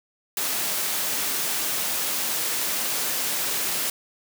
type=high-pass noise; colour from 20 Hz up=white; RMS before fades=-26 dBFS; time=0.37-3.9 s; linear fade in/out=2 ms; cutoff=170 Hz; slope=12 dB/octave; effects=none